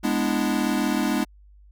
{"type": "chord", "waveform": "square", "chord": "E dominant seventh", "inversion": "first", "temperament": "equal", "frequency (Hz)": [207.7, 246.9, 293.7, 329.6], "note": ["G#3", "B3", "D4", "E4"], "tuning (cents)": [0, 0, 0, 0], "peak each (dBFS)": [-27, -27, -27, -30], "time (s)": [0.03, 1.25], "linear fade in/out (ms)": 20, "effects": ["added 50 Hz sine -48 dBFS peak until 1.71 s"]}